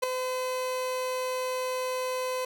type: tone with ADSR envelope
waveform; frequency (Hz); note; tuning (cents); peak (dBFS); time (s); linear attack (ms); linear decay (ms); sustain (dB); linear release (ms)
30% pulse; 510; C5; -44; -18; 0.02-2.45; 16; 4; -8; 4
effects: none